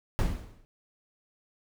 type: noise with exponential decay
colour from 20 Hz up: brown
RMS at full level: -22 dBFS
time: 0.19-0.65 s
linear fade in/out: 0 ms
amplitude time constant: 100 ms
effects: none